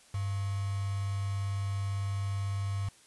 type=tone with quantisation; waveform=sine; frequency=99 Hz; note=G2; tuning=18 cents sharp; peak=-30 dBFS; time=0.14-2.89 s; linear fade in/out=5 ms; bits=7; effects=white hiss -59 dBFS RMS until 3.06 s + resampled to 24000 Hz